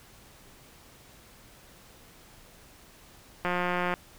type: click train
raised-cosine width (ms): 0.5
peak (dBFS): -14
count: 88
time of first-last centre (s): 3.45-3.939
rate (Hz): 178
effects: pink hiss -54 dBFS RMS until 4.18 s